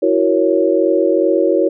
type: chord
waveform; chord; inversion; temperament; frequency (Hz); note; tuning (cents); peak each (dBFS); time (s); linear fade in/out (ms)
sine; F# dominant seventh; third; equal with one note detuned; 329.6 / 372.1 / 466.2 / 554.4; E4 / F#4 / A#4 / C#5; 0 / +10 / 0 / 0; -16 / -16 / -18 / -16; 0.02-1.69; 10
effects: none